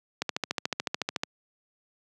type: click train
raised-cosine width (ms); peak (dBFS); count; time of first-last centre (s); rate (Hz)
0.2; -10; 15; 0.22-1.234; 13.8
effects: high-pass 150 Hz 12 dB/octave